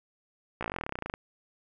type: slowing click train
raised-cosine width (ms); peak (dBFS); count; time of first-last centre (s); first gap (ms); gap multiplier
0.5; -18; 21; 0.61-1.139; 16; 1.05
effects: none